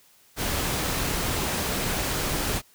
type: noise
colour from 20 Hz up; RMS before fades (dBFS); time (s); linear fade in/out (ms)
pink; -27; 0.36-2.62; 50
effects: white hiss -58 dBFS RMS until 2.74 s